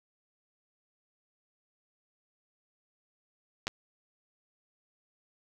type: clicks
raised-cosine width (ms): 0.2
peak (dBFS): -15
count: 2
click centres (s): 3.67 / 3.679
effects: none